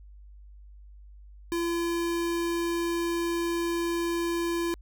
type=tone; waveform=square; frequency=340.1 Hz; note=F4; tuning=46 cents flat; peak=-27 dBFS; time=1.52-4.74 s; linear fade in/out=0 ms; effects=added 50 Hz sine -46 dBFS peak until 4.81 s